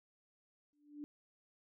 sine tone with exponential growth, 293.7 Hz, D4, in tune, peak -40 dBFS, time 0.73-1.04 s, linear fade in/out 0 ms, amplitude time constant 67 ms, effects none

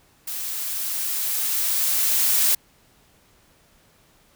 blue noise with level ramp, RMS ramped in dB -30 to -18 dBFS, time 0.27-2.55 s, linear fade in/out 5 ms, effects pink hiss -58 dBFS RMS until 4.35 s

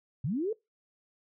sine linear sweep, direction up, 112.3 to 464.2 Hz, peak -28 dBFS, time 0.24-0.53 s, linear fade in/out 5 ms, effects noise-tail reverb RT60 0.2 s tail -23 dB re dry

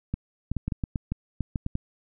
clicks, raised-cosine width 5 ms, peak -15 dBFS, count 12, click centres 0.14 / 0.516 / 0.567 / 0.68 / 0.722 / 0.838 / 0.958 / 1.12 / 1.407 / 1.558 / 1.664 / 1.754 s, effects none

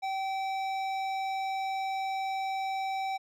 triangle tone with hard clipping, 771 Hz, G5, 29 cents flat, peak -32 dBFS, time 0.02-3.18 s, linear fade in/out 20 ms, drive 16 dB, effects none

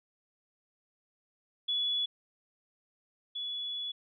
sine tone pair in turn, 3409 / 3409 Hz, G#7 / G#7, +45 / +45 cents, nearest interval unison, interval 0 cents, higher neither, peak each -28 / -34 dBFS, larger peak first, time 1.68-2.06 / 3.35-3.92 s, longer second, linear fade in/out 10 ms, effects none

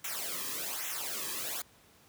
white noise with flanger, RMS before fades -37 dBFS, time 0.04-1.62 s, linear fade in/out 5 ms, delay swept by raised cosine 0.21 to 1.41 ms, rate 1.2 Hz, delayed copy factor -0.85, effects pink hiss -61 dBFS RMS until 2.08 s + high-pass 80 Hz 12 dB/octave

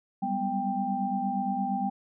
sine tone cluster, 193.3 / 201.9 / 248.6 / 788 Hz, G3 / G#3 / B3 / G5, -24 / -49 / +12 / +9 cents, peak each -34 / -33 / -34 / -29 dBFS, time 0.22-1.9 s, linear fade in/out 10 ms, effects none

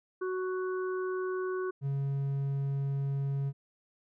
harmonic tone, 371.2 Hz, F#4, 6 cents sharp, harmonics 1 / 3 / 4, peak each -31 / -41 / -43 dBFS, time 0.21-1.71 s, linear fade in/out 10 ms
triangle tone, 138.59 Hz, C#3, in tune, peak -27 dBFS, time 1.81-3.53 s, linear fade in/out 50 ms
effects none

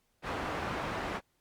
white low-pass noise, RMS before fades -36 dBFS, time 0.22-1.21 s, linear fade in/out 50 ms, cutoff 1300 Hz, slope 12 dB/octave, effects pink hiss -75 dBFS RMS until 1.4 s + Opus 48 kbps

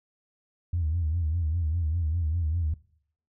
sine tone with vibrato, 81.6 Hz, E2, 17 cents flat, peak -23 dBFS, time 0.73-2.74 s, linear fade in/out 5 ms, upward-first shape sine, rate 5 Hz, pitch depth 130 cents each way, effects noise-tail reverb RT60 0.6 s tail -20 dB re dry + tanh soft clip ceiling -19 dBFS

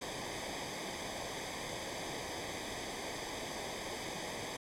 pink noise with comb filter, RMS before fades -41 dBFS, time 0.01-4.57 s, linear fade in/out 10 ms, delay 0.72 ms, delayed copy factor -0.8, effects low-pass 8000 Hz 12 dB/octave

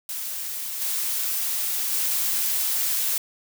blue noise with level steps, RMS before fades -31 / -26 / -24 dBFS, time 0.09-3.18 s, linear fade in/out 2 ms, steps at 0.8 / 1.91 s, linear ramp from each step 20 ms, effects none

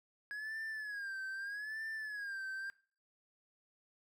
triangle tone with vibrato, 1661.2 Hz, G#6, in tune, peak -38 dBFS, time 0.31-2.7 s, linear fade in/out 0 ms, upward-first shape sine, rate 0.8 Hz, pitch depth 120 cents each way, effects noise-tail reverb RT60 0.4 s tail -20 dB re dry

